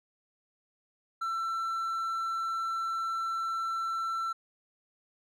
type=tone; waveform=triangle; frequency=1341 Hz; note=E6; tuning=29 cents sharp; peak=-28 dBFS; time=1.21-4.33 s; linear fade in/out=10 ms; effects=none